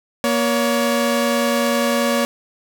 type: tone pair together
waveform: sawtooth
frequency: 236.9 / 564 Hz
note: A#3 / C#5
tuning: +28 / +30 cents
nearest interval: octave + minor third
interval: 1502 cents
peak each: -15 dBFS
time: 0.24-2.25 s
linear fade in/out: 0 ms
effects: none